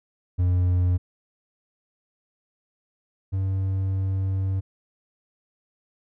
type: tone pair in turn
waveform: triangle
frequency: 89.8 / 95.72 Hz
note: F2 / G2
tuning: +49 / -41 cents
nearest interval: minor second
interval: 110 cents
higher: second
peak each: -16 / -20 dBFS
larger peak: first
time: 0.38-0.98 / 3.32-4.61 s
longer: second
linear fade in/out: 20 ms
effects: none